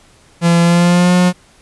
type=tone with pitch glide; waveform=45% pulse; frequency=170.3 to 179.7 Hz; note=F3 to F3; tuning=-43 to +50 cents; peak=-8 dBFS; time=0.41-1.33 s; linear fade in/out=50 ms; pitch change=+93 cents; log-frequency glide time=0.62-1.15 s; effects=pink hiss -48 dBFS RMS until 1.61 s + resampled to 24000 Hz